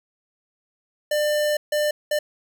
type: tone bursts at uneven times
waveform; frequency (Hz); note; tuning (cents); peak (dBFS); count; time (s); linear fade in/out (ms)
square; 597; D5; +28; -20; 3; 1.11-1.57 / 1.72-1.91 / 2.11-2.19; 5
effects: none